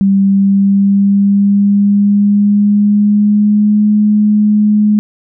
sine tone with pitch glide, 196 to 210.1 Hz, G3 to G#3, 0 to +20 cents, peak -6 dBFS, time 0.01-4.99 s, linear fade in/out 0 ms, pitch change +120 cents, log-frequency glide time 0.23-3.87 s, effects none

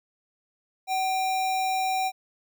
sine tone with sample-and-hold, 757 Hz, F#5, 39 cents sharp, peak -23 dBFS, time 0.87-2.12 s, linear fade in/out 50 ms, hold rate 3150 Hz, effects none

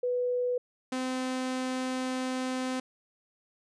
sine / sawtooth tone pair in turn, 493.9 / 257.3 Hz, B4 / C4, 0 / -29 cents, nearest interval major seventh, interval 1129 cents, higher first, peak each -26 dBFS, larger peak neither, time 0.03-0.58 / 0.92-2.8 s, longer second, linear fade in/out 5 ms, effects resampled to 22050 Hz

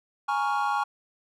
triangle chord, Bb minor seventh, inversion third, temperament equal, 830.6 / 932.3 / 1108.7 / 1396.9 Hz, Ab5 / Bb5 / Db6 / F6, 0 / 0 / 0 / 0 cents, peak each -25 / -31 / -27 / -30 dBFS, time 0.28-0.84 s, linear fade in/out 10 ms, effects none

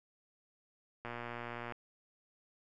click train, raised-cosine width 0.5 ms, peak -27 dBFS, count 81, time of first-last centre 1.05-1.722 s, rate 119 Hz, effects none

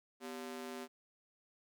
sawtooth ring-modulated tone, 320 Hz, D#4, 49 cents sharp, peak -36 dBFS, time 0.2-0.88 s, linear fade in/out 50 ms, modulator 71.9 Hz, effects none

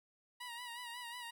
15% pulse tone with vibrato, 960 Hz, B5, 49 cents flat, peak -38 dBFS, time 0.4-1.31 s, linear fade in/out 10 ms, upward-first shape sine, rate 5.5 Hz, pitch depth 58 cents each way, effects none

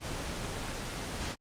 pink noise, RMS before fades -36 dBFS, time 0-1.36 s, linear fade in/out 50 ms, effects low-pass 8000 Hz 12 dB/octave + Opus 24 kbps

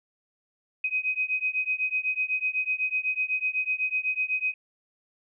sine beating tone pair, 2513 / 2521 Hz, D#7 / D#7, +17 / +22 cents, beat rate 8 Hz, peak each -28 dBFS, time 0.84-4.54 s, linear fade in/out 5 ms, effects none

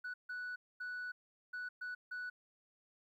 sine tone bursts at uneven times, 1480 Hz, F#6, in tune, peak -38 dBFS, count 6, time 0.04-0.14 / 0.29-0.56 / 0.8-1.12 / 1.53-1.69 / 1.81-1.95 / 2.11-2.3 s, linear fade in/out 10 ms, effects tanh soft clip ceiling -39 dBFS + 13-bit

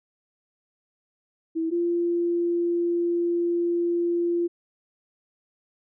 sine tone pair in turn, 326.1 / 344.5 Hz, E4 / F4, -19 / -24 cents, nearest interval minor second, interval 95 cents, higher second, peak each -23 / -21 dBFS, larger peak second, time 1.55-1.71 / 1.71-4.48 s, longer second, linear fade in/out 20 ms, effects none

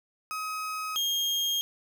35% pulse tone pair in turn, 1267 / 3232 Hz, D#6 / G#7, +31 / -48 cents, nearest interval octave + major third, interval 1621 cents, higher second, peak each -30 / -24 dBFS, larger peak second, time 0.31-0.96 / 0.96-1.61 s, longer neither, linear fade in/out 0 ms, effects none

